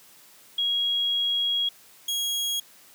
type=tone pair in turn; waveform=sine / sawtooth; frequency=3300 / 3300 Hz; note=G#7 / G#7; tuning=-12 / -12 cents; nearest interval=unison; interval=0 cents; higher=neither; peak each=-22 dBFS; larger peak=neither; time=0.58-1.69 / 2.08-2.6 s; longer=first; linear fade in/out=5 ms; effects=white hiss -53 dBFS RMS until 2.94 s + high-pass 100 Hz 12 dB/octave